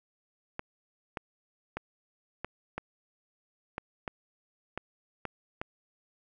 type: clicks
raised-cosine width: 0.5 ms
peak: -19 dBFS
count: 10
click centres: 0.594 / 1.172 / 1.77 / 2.446 / 2.78 / 3.781 / 4.078 / 4.776 / 5.253 / 5.615 s
effects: none